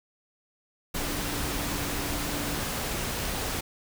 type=tone in noise; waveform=sine; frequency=290 Hz; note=D4; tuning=22 cents flat; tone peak=-38 dBFS; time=0.99-2.57 s; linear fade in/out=10 ms; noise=pink; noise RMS=-31 dBFS; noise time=0.94-3.61 s; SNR=-10 dB; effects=none